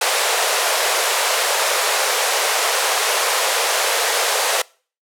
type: high-pass noise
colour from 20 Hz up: pink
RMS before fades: -18 dBFS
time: 0.01-4.62 s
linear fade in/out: 5 ms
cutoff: 450 Hz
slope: 48 dB/octave
effects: noise-tail reverb RT60 0.4 s tail -24 dB re dry + low-pass 12000 Hz 12 dB/octave